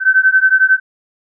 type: beating tone pair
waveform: sine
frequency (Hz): 1528 / 1539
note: G6 / G6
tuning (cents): -45 / -32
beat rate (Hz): 11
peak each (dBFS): -11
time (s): 0-0.8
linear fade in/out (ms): 50
effects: none

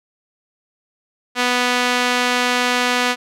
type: tone with band-pass filter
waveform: sawtooth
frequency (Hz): 246.9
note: B3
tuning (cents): 0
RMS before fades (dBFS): -18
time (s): 1.35-3.16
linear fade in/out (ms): 50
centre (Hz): 2500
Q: 0.64
effects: none

